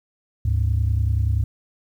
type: tone pair together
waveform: sine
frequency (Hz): 73.42 / 103.83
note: D2 / G#2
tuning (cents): 0 / 0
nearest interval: tritone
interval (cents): 600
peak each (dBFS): -19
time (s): 0.45-1.44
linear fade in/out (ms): 5
effects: tanh soft clip ceiling -12 dBFS + 9-bit